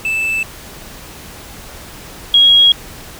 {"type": "tone pair in turn", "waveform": ["triangle", "sine"], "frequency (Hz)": [2637, 3298], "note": ["E7", "G#7"], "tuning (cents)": [0, -13], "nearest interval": "major third", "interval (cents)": 387, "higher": "second", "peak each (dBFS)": [-13, -5], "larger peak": "second", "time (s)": [[0.05, 0.43], [2.34, 2.72]], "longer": "neither", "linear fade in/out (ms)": 2, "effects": ["pink hiss -34 dBFS RMS until 3.19 s"]}